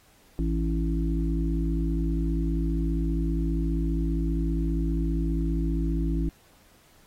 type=harmonic tone; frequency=55 Hz; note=A1; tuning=in tune; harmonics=1 / 3 / 5 / 6; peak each=-25 / -30 / -32 / -33 dBFS; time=0.39-6.29 s; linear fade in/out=0 ms; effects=pink hiss -59 dBFS RMS until 7.06 s + AAC 48 kbps